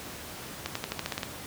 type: accelerating click train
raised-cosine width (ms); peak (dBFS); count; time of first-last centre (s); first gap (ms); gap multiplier
0.2; -13; 9; 0.66-1.232; 94; 0.92
effects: pink hiss -41 dBFS RMS until 1.46 s + high-pass 80 Hz 12 dB/octave